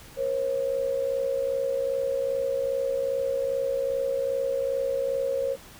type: tone pair together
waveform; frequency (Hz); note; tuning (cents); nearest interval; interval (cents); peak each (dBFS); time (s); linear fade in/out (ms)
sine; 478.6 / 541.1; A#4 / C#5; +46 / -42; major second; 212; -30 / -25; 0.16-5.57; 50
effects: pink hiss -48 dBFS RMS until 5.79 s